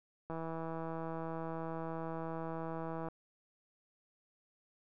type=click train; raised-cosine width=1 ms; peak=-28 dBFS; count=455; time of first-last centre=0.3-3.085 s; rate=163 Hz; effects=none